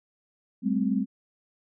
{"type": "tone cluster", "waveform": "sine", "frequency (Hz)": [194.3, 214, 261], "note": ["G3", "A3", "C4"], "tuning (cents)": [-15, -48, -4], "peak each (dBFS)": -27, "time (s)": [0.62, 1.06], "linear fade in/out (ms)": 50, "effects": []}